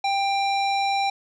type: tone with low-pass filter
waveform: square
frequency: 791 Hz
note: G5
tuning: 15 cents sharp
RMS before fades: -23 dBFS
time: 0.04-1.1 s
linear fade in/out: 5 ms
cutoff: 4600 Hz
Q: 1.6
effects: none